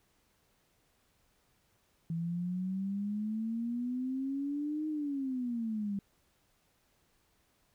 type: exponential two-way sweep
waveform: sine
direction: up then down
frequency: 163.7 to 311.1 to 196.2 Hz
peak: -32 dBFS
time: 2.1-5.99 s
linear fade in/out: 2 ms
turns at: 4.88 s
effects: pink hiss -72 dBFS RMS until 7.74 s